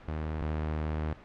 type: tone pair in turn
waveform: sawtooth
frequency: 77.78 / 77.29 Hz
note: D#2 / D#2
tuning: 0 / -11 cents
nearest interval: unison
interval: 11 cents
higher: first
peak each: -28 / -26 dBFS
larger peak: second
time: 0.08-0.42 / 0.42-1.13 s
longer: second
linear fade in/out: 0 ms
effects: pink hiss -51 dBFS RMS until 1.24 s + low-pass 2000 Hz 12 dB/octave